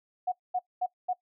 sine tone bursts, 731 Hz, F#5, 21 cents flat, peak -25 dBFS, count 4, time 0.27-1.134 s, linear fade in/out 10 ms, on 51 ms, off 220 ms, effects noise-tail reverb RT60 0.1 s tail -20 dB re dry

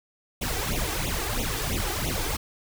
pink noise with flanger, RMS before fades -28 dBFS, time 0.41-2.37 s, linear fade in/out 10 ms, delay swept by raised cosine 0.3 to 2.6 ms, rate 3 Hz, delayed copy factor +1, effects none

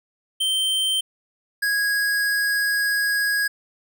square tone pair in turn, 3120 / 1652.8 Hz, G7 / G#6, -9 / -9 cents, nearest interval major seventh, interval 1100 cents, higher first, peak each -20 dBFS, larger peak neither, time 0.4-1.01 / 1.62-3.48 s, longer second, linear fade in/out 10 ms, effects none

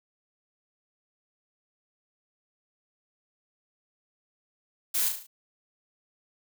blue noise with echo, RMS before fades -27 dBFS, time 4.94-5.09 s, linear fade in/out 10 ms, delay 36 ms, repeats 5, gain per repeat -5 dB, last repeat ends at 5.27 s, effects none

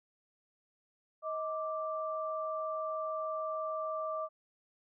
sine tone pair together, 631.7 / 1174.7 Hz, D#5 / D6, +26 / 0 cents, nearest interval major seventh, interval 1074 cents, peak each -36 / -37 dBFS, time 1.22-4.29 s, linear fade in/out 50 ms, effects none

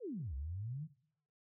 sine exponential two-way sweep, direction down then up, 545 to 63.9 to 167.6 Hz, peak -39 dBFS, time 0-0.88 s, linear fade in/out 50 ms, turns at 0.35 s, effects noise-tail reverb RT60 0.7 s tail -20 dB re dry

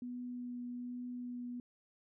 sine tone with vibrato, 245.4 Hz, B3, 11 cents flat, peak -40 dBFS, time 0.02-1.6 s, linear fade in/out 2 ms, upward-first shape triangle, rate 1.2 Hz, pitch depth 11 cents each way, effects none

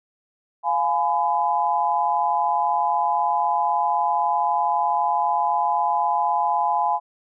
sine chord, F diminished, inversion none, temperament just, 698.5 / 838.1 / 1005.8 Hz, F5 / Ab5 / Cb6, 0 / +16 / +31 cents, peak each -25 / -21 / -23 dBFS, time 0.63-7 s, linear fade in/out 50 ms, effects none

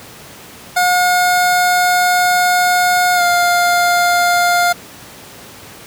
25% pulse tone with pitch glide, 720 to 703.1 Hz, F#5 to F5, -47 to +11 cents, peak -7 dBFS, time 0.76-4.73 s, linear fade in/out 10 ms, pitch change -42 cents, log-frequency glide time 3.15-3.22 s, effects pink hiss -36 dBFS RMS until 5.86 s + high-pass 100 Hz 12 dB/octave

